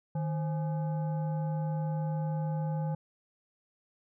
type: tone with frequency modulation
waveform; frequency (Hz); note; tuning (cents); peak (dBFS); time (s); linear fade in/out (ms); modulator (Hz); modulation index
sine; 155.56; D#3; 0; -29; 0.15-2.95; 5; 683; 0.49
effects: none